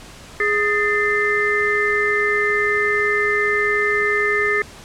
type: harmonic tone with a mistuned harmonic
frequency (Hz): 415.3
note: G#4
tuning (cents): 0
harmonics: 1 / 3 / 4 / 5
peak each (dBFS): -21 / -25 / -20 / -21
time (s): 0.4-4.62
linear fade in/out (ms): 2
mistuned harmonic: 4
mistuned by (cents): +120
effects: pink hiss -40 dBFS RMS until 4.84 s + low-pass 9000 Hz 12 dB/octave

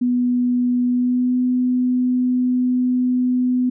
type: tone with pitch glide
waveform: sine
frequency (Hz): 246.4 to 250.7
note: B3 to B3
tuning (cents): -4 to +26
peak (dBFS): -15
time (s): 0.01-3.7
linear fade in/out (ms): 10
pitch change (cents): +30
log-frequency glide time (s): 0.88-1.36
effects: none

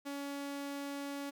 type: tone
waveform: sawtooth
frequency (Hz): 281.8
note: C#4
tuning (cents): +29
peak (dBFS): -35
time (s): 0.05-1.31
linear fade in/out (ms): 20
effects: none

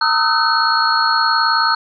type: tone cluster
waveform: sine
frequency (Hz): 914 / 1254 / 1313 / 1518 / 4315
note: A#5 / D#6 / E6 / F#6 / C#8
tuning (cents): -34 / +13 / -7 / +44 / -47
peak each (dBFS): -19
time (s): 0.01-1.75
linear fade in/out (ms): 5
effects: none

